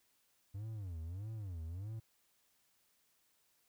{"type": "tone with vibrato", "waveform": "triangle", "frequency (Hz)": 94.6, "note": "F#2", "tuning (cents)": 39, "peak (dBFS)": -39, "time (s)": [0.54, 2], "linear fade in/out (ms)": 10, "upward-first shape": "sine", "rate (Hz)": 1.6, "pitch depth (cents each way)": 290, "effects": ["white hiss -75 dBFS RMS until 3.68 s"]}